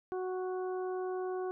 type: harmonic tone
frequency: 369.8 Hz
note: F#4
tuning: 1 cent flat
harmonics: 1 / 2 / 3 / 4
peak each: -34 / -42 / -47 / -52 dBFS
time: 0.12-1.51 s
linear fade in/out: 0 ms
effects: none